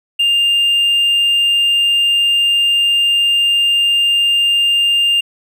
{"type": "tone", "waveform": "triangle", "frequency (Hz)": 2803, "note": "F7", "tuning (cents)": 6, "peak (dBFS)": -8, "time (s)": [0.19, 5.21], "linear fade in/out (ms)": 10, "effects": ["tanh soft clip ceiling -4 dBFS"]}